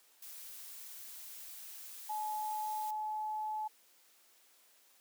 blue noise, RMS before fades -49 dBFS, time 0.22-2.91 s, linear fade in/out 5 ms
sine tone with pitch glide, 854 to 859.9 Hz, G#5 to A5, +48 to -40 cents, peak -35 dBFS, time 2.09-3.68 s, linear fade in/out 10 ms, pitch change +12 cents, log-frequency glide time 2.25-3.51 s
effects white hiss -66 dBFS RMS until 5 s + high-pass 300 Hz 12 dB/octave

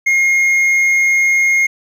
triangle tone with hard clipping, 2141 Hz, C7, 39 cents sharp, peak -11 dBFS, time 0.06-1.67 s, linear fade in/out 10 ms, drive 7 dB, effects none

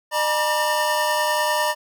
square tone cluster, 606 / 880 / 961 / 1181 / 1808 Hz, D#5 / A5 / B5 / D6 / A6, -46 / 0 / -48 / +9 / +47 cents, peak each -25 / -32 / -23 / -32 / -27 dBFS, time 0.11-1.75 s, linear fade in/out 50 ms, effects none

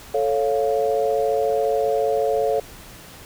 sine chord, A augmented, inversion none, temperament equal, 440 / 554.4 / 698.5 Hz, A4 / C#5 / E#5, 0 / 0 / 0 cents, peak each -21 / -22 / -24 dBFS, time 0.14-2.6 s, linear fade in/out 5 ms, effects pink hiss -42 dBFS RMS until 3.25 s

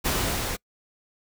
pink noise with level ramp, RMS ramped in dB -24 to -30 dBFS, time 0.04-0.57 s, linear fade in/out 20 ms, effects noise-tail reverb RT60 0.1 s tail -26 dB re dry

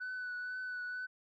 sine tone with vibrato, 1492 Hz, F#6, 14 cents sharp, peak -36 dBFS, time 0-1.07 s, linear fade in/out 20 ms, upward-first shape triangle, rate 2.1 Hz, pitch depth 24 cents each way, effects tanh soft clip ceiling -36 dBFS

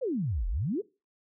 sine exponential two-way sweep, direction down then up, 571 to 39 to 475 Hz, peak -27 dBFS, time 0.01-0.82 s, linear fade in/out 20 ms, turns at 0.48 s, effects noise-tail reverb RT60 0.3 s tail -23 dB re dry

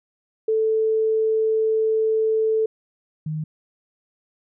sine tone pair in turn, 440 / 155.03 Hz, A4 / D#3, 0 / -6 cents, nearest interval octave + tritone, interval 1806 cents, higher first, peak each -17 / -24 dBFS, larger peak first, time 0.48-2.66 / 3.26-3.44 s, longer first, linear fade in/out 5 ms, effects none

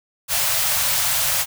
white band-stop noise, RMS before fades -20 dBFS, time 0.28-1.46 s, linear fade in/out 50 ms, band 170 to 520 Hz, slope 96 dB/octave, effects none

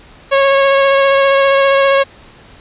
sawtooth tone with vibrato, 549 Hz, C#5, 17 cents flat, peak -4 dBFS, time 0.31-2.04 s, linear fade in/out 20 ms, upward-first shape sine, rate 15 Hz, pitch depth 13 cents each way, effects pink hiss -41 dBFS RMS until 2.6 s + resampled to 8000 Hz

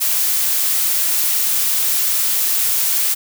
blue noise, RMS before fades -17 dBFS, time 0-3.15 s, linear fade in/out 20 ms, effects none

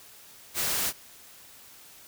white noise, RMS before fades -28 dBFS, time 0.54-0.93 s, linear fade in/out 50 ms, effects white hiss -51 dBFS RMS until 2.07 s

